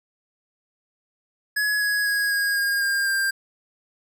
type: tone with pitch steps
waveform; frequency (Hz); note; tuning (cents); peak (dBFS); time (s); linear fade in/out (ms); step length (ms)
square; 1687 / 1670.5 / 1654.2 / 1638 / 1622 / 1606.2 / 1590.5; G#6 / G#6 / G#6 / G#6 / G#6 / G6 / G6; +27 / +10 / -7 / -24 / -41 / +42 / +25; -21; 1.56-3.31; 10; 250
effects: none